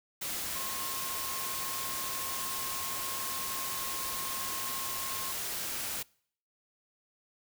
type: tone in noise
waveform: sine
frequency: 1072 Hz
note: C6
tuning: 42 cents sharp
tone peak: -41 dBFS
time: 0.55-5.32 s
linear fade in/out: 10 ms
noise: white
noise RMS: -36 dBFS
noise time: 0.21-6.03 s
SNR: -8 dB
effects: noise-tail reverb RT60 0.6 s tail -25 dB re dry